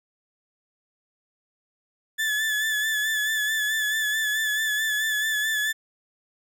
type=tone with vibrato; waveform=35% pulse; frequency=1736 Hz; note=A6; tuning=24 cents flat; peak=-21 dBFS; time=2.18-5.73 s; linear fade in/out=20 ms; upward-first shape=sine; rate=4.6 Hz; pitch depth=37 cents each way; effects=none